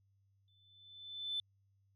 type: tone with exponential growth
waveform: sine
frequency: 3520 Hz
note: A7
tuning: in tune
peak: -33 dBFS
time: 0.48-1.4 s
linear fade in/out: 1 ms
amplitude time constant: 200 ms
effects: tanh soft clip ceiling -29 dBFS + added 98 Hz sine -70 dBFS peak until 1.95 s